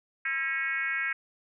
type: tone with frequency modulation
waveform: sine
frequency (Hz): 1912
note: A#6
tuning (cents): +43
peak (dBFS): -27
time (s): 0.25-1.13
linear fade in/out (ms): 5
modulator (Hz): 290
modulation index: 1.5
effects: none